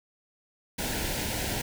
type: band-stop noise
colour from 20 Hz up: pink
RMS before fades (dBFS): -31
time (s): 0.78-1.62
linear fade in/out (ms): 10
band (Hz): 1000 to 1400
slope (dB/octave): 96
effects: none